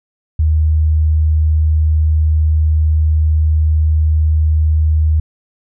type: tone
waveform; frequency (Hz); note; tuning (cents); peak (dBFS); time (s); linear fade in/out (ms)
sine; 77.78; D#2; 0; -9; 0.39-5.2; 5
effects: none